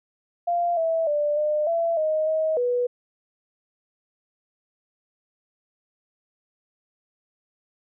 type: tone with pitch steps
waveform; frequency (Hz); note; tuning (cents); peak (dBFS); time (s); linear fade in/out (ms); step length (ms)
sine; 694 / 654 / 590 / 603 / 671 / 623 / 632 / 489.8; F5 / E5 / D5 / D5 / E5 / D#5 / D#5 / B4; -11 / -14 / +8 / +46 / +31 / +2 / +27 / -14; -20; 0.47-2.87; 10; 300
effects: none